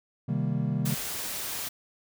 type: chord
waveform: triangle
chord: C minor seventh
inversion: none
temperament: equal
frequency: 130.81 / 155.56 / 196 / 233.1 Hz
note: C3 / Eb3 / G3 / Bb3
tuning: 0 / 0 / 0 / 0 cents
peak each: -28 / -28 / -30 / -32 dBFS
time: 0.28-0.95 s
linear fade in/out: 10 ms
type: noise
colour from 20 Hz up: white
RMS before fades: -34 dBFS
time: 0.85-1.69 s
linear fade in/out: 10 ms
effects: none